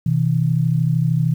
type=tone pair together; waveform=sine; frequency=127.47 / 160.6 Hz; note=C3 / E3; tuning=-45 / -45 cents; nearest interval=major third; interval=400 cents; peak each=-18 / -17 dBFS; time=0.06-1.34 s; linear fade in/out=5 ms; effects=8-bit